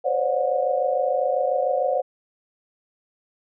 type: tone cluster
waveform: sine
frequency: 514 / 541 / 587 / 726 Hz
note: C5 / C#5 / D5 / F#5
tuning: -31 / -42 / -1 / -33 cents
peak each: -25 dBFS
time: 0.04-2.02 s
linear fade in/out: 20 ms
effects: none